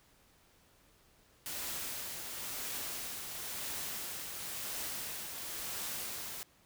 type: noise with tremolo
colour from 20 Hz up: white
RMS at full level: -39 dBFS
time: 1.46-6.43 s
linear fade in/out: 0 ms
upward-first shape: triangle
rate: 0.97 Hz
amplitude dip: 40%
effects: pink hiss -66 dBFS RMS until 6.65 s